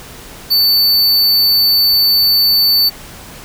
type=tone; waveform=square; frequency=4500 Hz; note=C#8; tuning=25 cents sharp; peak=-9 dBFS; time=0.5-2.9 s; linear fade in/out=20 ms; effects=pink hiss -34 dBFS RMS until 3.44 s